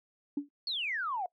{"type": "tone with exponential decay", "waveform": "sine", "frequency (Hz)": 287, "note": "D4", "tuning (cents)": -40, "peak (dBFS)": -25, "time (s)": [0.37, 0.49], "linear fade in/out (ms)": 5, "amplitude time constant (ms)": 25}
{"type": "exponential sweep", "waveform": "sine", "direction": "down", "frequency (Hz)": [4488, 693], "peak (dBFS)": -31, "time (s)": [0.67, 1.26], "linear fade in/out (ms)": 2}
{"effects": ["noise-tail reverb RT60 0.1 s tail -22 dB re dry", "tanh soft clip ceiling -22 dBFS"]}